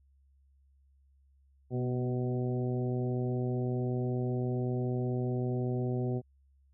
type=harmonic tone with a mistuned harmonic; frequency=125.2 Hz; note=B2; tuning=24 cents sharp; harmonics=1 / 2 / 3 / 4 / 5 / 6; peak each=-31 / -36 / -36 / -43 / -45 / -47 dBFS; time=1.7-6.22 s; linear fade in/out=50 ms; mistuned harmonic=2; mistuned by=-28 cents; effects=added 68 Hz sine -62 dBFS peak until 6.73 s